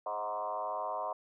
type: tone with frequency modulation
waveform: sine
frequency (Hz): 838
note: G#5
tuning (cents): +15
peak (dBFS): -33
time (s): 0.06-1.13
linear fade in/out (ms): 5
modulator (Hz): 103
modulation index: 2.7
effects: none